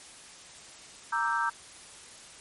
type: chord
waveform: sine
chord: E half-diminished seventh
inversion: second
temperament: equal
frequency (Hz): 932.3 / 1174.7 / 1318.5 / 1568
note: Bb5 / D6 / E6 / G6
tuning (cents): 0 / 0 / 0 / 0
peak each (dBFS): -30 / -34 / -32 / -30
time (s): 1.12-1.5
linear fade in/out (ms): 10
effects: white hiss -49 dBFS RMS until 2.4 s + MP3 48 kbps